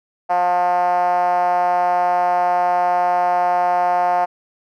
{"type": "tone with band-pass filter", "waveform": "5% pulse", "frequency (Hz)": 177.9, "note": "F3", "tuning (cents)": 32, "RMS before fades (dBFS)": -17, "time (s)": [0.29, 4.26], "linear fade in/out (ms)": 20, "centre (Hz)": 760, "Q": 8.4, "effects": []}